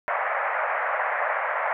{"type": "band-pass noise", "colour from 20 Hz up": "pink", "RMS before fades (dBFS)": -26, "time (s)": [0.08, 1.73], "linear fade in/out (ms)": 0, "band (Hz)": [570, 2100], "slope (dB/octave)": 48, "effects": []}